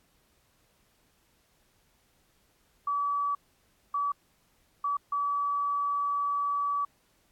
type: tone bursts at uneven times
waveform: sine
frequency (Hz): 1146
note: D6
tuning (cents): -43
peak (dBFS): -26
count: 4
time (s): 2.87-3.35 / 3.94-4.12 / 4.84-4.97 / 5.12-6.85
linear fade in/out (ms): 5
effects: pink hiss -68 dBFS RMS until 7.31 s + AAC 64 kbps